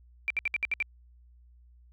sine tone bursts, 2349 Hz, D7, in tune, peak -25 dBFS, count 7, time 0.28-0.825 s, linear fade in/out 0 ms, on 23 ms, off 64 ms, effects added 60 Hz sine -54 dBFS peak until 1.92 s

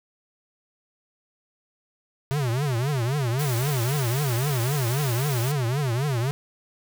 square tone with vibrato, 130.81 Hz, C3, in tune, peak -23 dBFS, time 2.31-6.31 s, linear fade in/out 0 ms, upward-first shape triangle, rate 3.8 Hz, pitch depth 280 cents each way
white noise, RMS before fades -34 dBFS, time 3.39-5.52 s, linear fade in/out 5 ms
effects none

